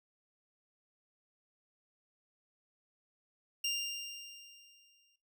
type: tone with exponential decay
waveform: 25% pulse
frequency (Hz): 2794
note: F7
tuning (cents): 0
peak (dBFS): -27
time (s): 3.64-5.16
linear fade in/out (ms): 5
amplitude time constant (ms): 330
effects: noise-tail reverb RT60 0.2 s tail -17 dB re dry